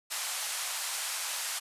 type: band-pass noise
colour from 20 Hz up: white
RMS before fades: -35 dBFS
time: 0.1-1.6 s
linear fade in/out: 20 ms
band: 690 to 11000 Hz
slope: 24 dB/octave
effects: resampled to 32000 Hz